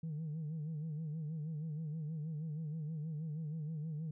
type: tone with vibrato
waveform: sine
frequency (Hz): 155.56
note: D#3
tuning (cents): 0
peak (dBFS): -36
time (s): 0.03-4.11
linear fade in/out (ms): 5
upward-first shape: sine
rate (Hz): 6.3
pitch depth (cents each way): 90
effects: tanh soft clip ceiling -36 dBFS